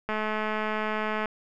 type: click train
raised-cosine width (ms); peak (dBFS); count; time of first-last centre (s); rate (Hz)
0.5; -15; 252; 0.09-1.257; 215
effects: none